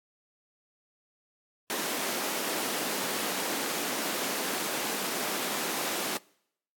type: high-pass noise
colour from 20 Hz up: pink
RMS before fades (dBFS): -32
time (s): 1.7-6.17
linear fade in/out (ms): 0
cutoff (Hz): 230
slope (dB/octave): 24
effects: noise-tail reverb RT60 0.7 s tail -24 dB re dry + AAC 64 kbps